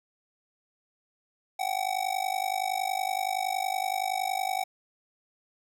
square tone with amplitude modulation, 758 Hz, F#5, 42 cents sharp, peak -24 dBFS, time 1.59-4.64 s, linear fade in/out 10 ms, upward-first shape sine, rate 50.7 Hz, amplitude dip 95%, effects none

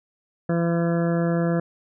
harmonic tone, 169.2 Hz, E3, 45 cents sharp, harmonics 1 / 2 / 3 / 4 / 6 / 7 / 8 / 9 / 10, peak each -21 / -27 / -27 / -31 / -41 / -42 / -38 / -43 / -38 dBFS, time 0.49-1.6 s, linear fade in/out 5 ms, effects none

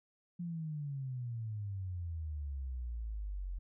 sine exponential sweep, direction down, 176.8 to 43.65 Hz, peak -37 dBFS, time 0.39-3.59 s, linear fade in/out 10 ms, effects none

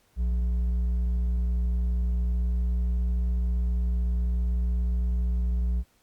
sine tone with hard clipping, 59.9 Hz, A#1, 48 cents sharp, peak -24 dBFS, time 0.16-5.84 s, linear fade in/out 50 ms, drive 4 dB, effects pink hiss -65 dBFS RMS until 6.02 s + Opus 48 kbps

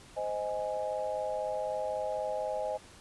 sine chord, Ab major, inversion first, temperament just, 519.1 / 623 / 830.6 Hz, C5 / Eb5 / Ab5, -14 / +2 / 0 cents, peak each -36 / -34 / -37 dBFS, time 0.16-2.78 s, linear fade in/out 20 ms, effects pink hiss -54 dBFS RMS until 3 s + resampled to 24000 Hz

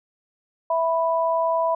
sine tone pair together, 657.6 / 987.8 Hz, E5 / B5, -4 / 0 cents, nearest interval perfect fifth, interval 704 cents, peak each -21 / -22 dBFS, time 0.7-1.75 s, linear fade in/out 5 ms, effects none

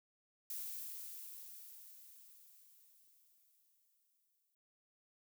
violet noise with exponential decay, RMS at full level -43 dBFS, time 0.5-4.55 s, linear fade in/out 2 ms, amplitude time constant 880 ms, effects none

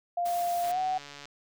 sine tone with pitch glide, 698.5 to 748.6 Hz, F5 to F#5, 0 to +20 cents, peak -26 dBFS, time 0.17-0.98 s, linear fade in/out 5 ms, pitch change +120 cents, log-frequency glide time 0.69-0.78 s
white noise, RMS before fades -42 dBFS, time 0.25-0.72 s, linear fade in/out 10 ms
click train, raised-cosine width 0.2 ms, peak -27 dBFS, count 89, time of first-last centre 0.64-1.255 s, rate 143 Hz
effects none

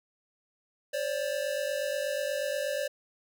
square tone pair together, 534 / 582.3 Hz, C5 / D5, +35 / -15 cents, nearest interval minor second, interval 150 cents, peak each -34 / -32 dBFS, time 0.93-2.88 s, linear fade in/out 10 ms, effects none

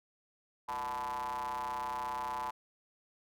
square ring-modulated tone, 65.8 Hz, C2, 10 cents sharp, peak -33 dBFS, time 0.68-2.51 s, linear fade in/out 10 ms, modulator 937 Hz, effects none

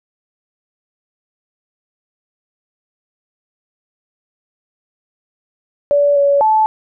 sine tone with pitch steps, 575 / 565 / 870 Hz, D5 / C#5 / A5, -37 / +33 / -20 cents, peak -9 dBFS, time 5.91-6.66 s, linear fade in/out 0 ms, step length 250 ms, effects none

